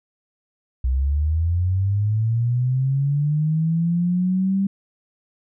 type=linear sweep; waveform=sine; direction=up; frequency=61.74 to 197.5 Hz; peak=-17 dBFS; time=0.84-4.67 s; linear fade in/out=5 ms; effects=none